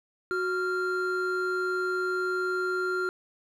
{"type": "tone pair together", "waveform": "triangle", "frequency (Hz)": [368, 1389.4], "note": ["F#4", "F6"], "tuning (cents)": [-9, -9], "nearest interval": "octave + major seventh", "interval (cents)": 2300, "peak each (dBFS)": -27, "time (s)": [0.31, 3.09], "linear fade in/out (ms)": 0, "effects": []}